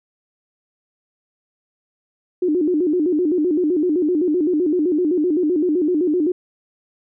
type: tone with vibrato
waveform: sine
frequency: 330 Hz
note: E4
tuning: 2 cents sharp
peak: -15 dBFS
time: 2.42-6.32 s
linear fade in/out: 5 ms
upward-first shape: square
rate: 7.8 Hz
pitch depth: 160 cents each way
effects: none